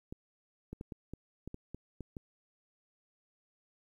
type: clicks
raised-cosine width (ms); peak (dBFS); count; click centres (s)
3; -29; 10; 0.125 / 0.73 / 0.811 / 0.922 / 1.136 / 1.476 / 1.544 / 1.746 / 2.007 / 2.168
effects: 11-bit